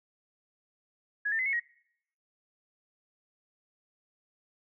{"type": "tone with pitch steps", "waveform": "sine", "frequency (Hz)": [1676, 1800, 2040, 2189, 1892], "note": ["G#6", "A6", "C7", "C#7", "A#6"], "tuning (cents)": [15, 39, -44, -22, 25], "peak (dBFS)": -27, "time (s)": [1.25, 1.6], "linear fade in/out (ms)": 10, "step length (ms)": 70, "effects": ["noise-tail reverb RT60 0.7 s tail -23 dB re dry"]}